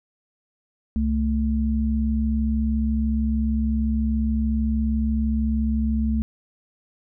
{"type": "tone pair together", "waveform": "sine", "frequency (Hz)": [67.03, 220.7], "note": ["C2", "A3"], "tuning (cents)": [42, 5], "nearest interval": "octave + major sixth", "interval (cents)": 2063, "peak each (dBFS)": -22, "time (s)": [0.96, 6.22], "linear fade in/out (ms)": 0, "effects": []}